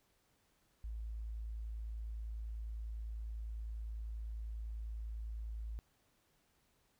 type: tone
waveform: sine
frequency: 55 Hz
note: A1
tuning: in tune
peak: -40 dBFS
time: 0.84-5.79 s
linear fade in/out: 0 ms
effects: pink hiss -75 dBFS RMS until 6.99 s